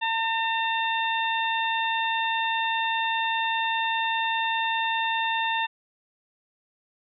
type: harmonic tone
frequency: 905 Hz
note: A5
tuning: 48 cents sharp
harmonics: 1 / 2 / 3 / 4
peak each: -26 / -29 / -31 / -32 dBFS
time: 0.01-5.67 s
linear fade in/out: 20 ms
effects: none